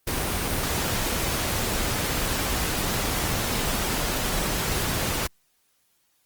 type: noise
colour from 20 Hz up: pink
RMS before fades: -26 dBFS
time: 0.07-5.27 s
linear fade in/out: 5 ms
effects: white hiss -68 dBFS RMS until 6.25 s + Opus 24 kbps